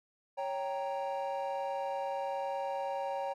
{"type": "chord", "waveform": "triangle", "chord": "G diminished", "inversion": "second", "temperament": "equal", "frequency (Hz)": [554.4, 784, 932.3], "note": ["Db5", "G5", "Bb5"], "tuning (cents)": [0, 0, 0], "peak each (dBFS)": [-34, -35, -37], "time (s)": [0.37, 3.34], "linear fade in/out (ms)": 20, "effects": ["tanh soft clip ceiling -25 dBFS"]}